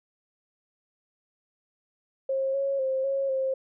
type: tone with pitch steps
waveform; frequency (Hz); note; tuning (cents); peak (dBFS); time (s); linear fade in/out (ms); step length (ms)
sine; 536 / 550 / 528 / 546 / 530; C5 / C#5 / C5 / C#5 / C5; +42 / -14 / +16 / -26 / +22; -24; 2.29-3.54; 5; 250
effects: none